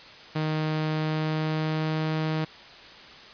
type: tone with pitch glide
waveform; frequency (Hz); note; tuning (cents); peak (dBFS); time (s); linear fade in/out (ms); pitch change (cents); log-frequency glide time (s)
sawtooth; 155.56 to 157.19; D#3 to D#3; 0 to +18; -21; 0.35-2.45; 10; +18; 0.91-2.16
effects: white hiss -46 dBFS RMS until 3.33 s + resampled to 11025 Hz